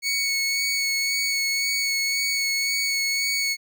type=tone with vibrato; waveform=20% pulse; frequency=2217 Hz; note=C#7; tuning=in tune; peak=-17 dBFS; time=0.02-3.57 s; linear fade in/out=50 ms; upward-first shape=sine; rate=1.9 Hz; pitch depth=15 cents each way; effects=none